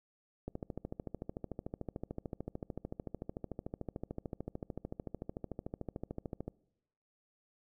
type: click train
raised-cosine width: 2 ms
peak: -26 dBFS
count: 82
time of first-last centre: 0.48-6.48 s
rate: 13.5 Hz
effects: noise-tail reverb RT60 0.9 s tail -24 dB re dry